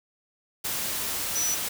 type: tone in noise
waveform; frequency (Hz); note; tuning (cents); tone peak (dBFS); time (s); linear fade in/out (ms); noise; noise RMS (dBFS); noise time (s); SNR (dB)
sine; 5920; F#8; 0; -25; 1.35-1.55; 10; white; -30; 0.64-1.69; +2
effects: none